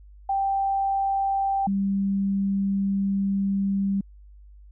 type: tone pair in turn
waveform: sine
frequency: 784 / 196.74 Hz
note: G5 / G3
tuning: 0 / +7 cents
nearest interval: 2 octaves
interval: 2393 cents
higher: first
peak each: -21 dBFS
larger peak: neither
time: 0.29-1.67 / 1.67-4.01 s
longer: second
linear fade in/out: 5 ms
effects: added 50 Hz sine -45 dBFS peak until 4.71 s

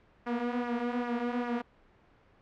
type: tone with flanger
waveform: sawtooth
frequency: 241.2 Hz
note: B3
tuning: 41 cents flat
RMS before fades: -32 dBFS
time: 0.26-1.62 s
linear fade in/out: 10 ms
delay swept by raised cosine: 0.24 to 5.34 ms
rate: 2.5 Hz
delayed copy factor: -0.6
effects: pink hiss -62 dBFS RMS until 2.41 s + low-pass 2000 Hz 12 dB/octave

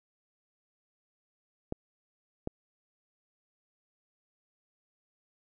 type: clicks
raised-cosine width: 2 ms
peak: -19 dBFS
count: 2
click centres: 1.724 / 2.474 s
effects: none

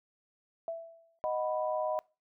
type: tone with exponential decay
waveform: sine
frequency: 663 Hz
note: E5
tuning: 10 cents sharp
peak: -31 dBFS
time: 0.68-1.19 s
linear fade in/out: 1 ms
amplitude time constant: 110 ms
type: chord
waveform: sine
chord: B major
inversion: first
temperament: equal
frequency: 622.3 / 740 / 987.8 Hz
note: D#5 / F#5 / B5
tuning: 0 / 0 / 0 cents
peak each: -31 / -36 / -37 dBFS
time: 1.24-1.99 s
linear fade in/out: 0 ms
effects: noise-tail reverb RT60 0.3 s tail -24 dB re dry

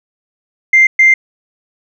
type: tone bursts at uneven times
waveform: sine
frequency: 2093 Hz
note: C7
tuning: in tune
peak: -3 dBFS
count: 2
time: 0.73-0.87 / 0.99-1.14 s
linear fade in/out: 5 ms
effects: tanh soft clip ceiling 0 dBFS

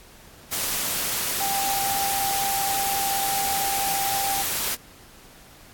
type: tone in noise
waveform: sine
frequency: 789 Hz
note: G5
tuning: 11 cents sharp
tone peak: -25 dBFS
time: 1.4-4.43 s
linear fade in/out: 20 ms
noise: white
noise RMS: -26 dBFS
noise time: 0.51-4.76 s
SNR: -2 dB
effects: pink hiss -49 dBFS RMS until 5.73 s + AAC 64 kbps

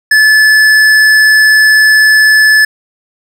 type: tone with tanh clipping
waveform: triangle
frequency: 1732 Hz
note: A6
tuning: 28 cents flat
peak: -5 dBFS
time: 0.11-2.65 s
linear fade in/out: 5 ms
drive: 17 dB
effects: none

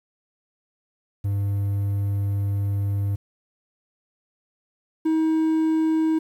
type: tone pair in turn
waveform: triangle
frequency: 100.2 / 318.1 Hz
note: G2 / D#4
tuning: +38 / +38 cents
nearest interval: octave + minor sixth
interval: 2000 cents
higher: second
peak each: -19 / -16 dBFS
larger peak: second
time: 1.24-3.16 / 5.05-6.19 s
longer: first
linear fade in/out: 10 ms
effects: 9-bit

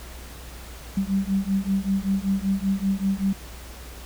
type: beating tone pair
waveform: sine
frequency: 192.2 / 197.4 Hz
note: G3 / G3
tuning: -34 / +12 cents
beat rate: 5.2 Hz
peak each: -24 dBFS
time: 0.97-3.33 s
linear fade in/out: 5 ms
effects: added 60 Hz sine -39 dBFS peak until 4.05 s + pink hiss -43 dBFS RMS until 4.05 s

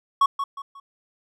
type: tone with echo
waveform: triangle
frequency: 1108.7 Hz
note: C#6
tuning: in tune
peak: -12 dBFS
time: 0.21-0.26 s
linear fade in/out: 5 ms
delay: 180 ms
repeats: 3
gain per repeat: -9 dB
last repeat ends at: 0.8 s
effects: none

